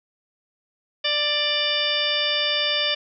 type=harmonic tone with a mistuned harmonic; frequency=590 Hz; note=D5; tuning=8 cents sharp; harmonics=1 / 2 / 3 / 4 / 5 / 6 / 8 / 9; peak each=-29 / -35 / -30 / -29 / -25 / -25 / -30 / -35 dBFS; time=1.04-2.95 s; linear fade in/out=10 ms; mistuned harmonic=6; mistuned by=+15 cents; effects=none